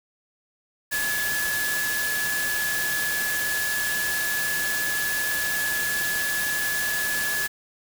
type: tone in noise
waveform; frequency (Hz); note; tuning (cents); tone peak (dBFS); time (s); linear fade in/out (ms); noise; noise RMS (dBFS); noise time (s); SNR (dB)
sine; 1704; G#6; +44; -25; 0.91-7.48; 20; white; -29; 0.91-7.48; +1
effects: none